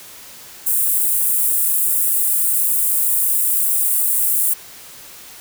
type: high-pass noise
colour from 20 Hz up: white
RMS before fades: -17 dBFS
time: 0.66-4.54 s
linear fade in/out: 10 ms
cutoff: 8300 Hz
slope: 48 dB/octave
effects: white hiss -39 dBFS RMS until 5.4 s